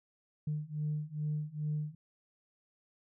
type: beating tone pair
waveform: sine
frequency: 149.8 / 152.2 Hz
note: D3 / D#3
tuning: +35 / -38 cents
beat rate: 2.4 Hz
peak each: -36 / -35 dBFS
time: 0.47-1.95 s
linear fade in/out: 5 ms
effects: tanh soft clip ceiling -27 dBFS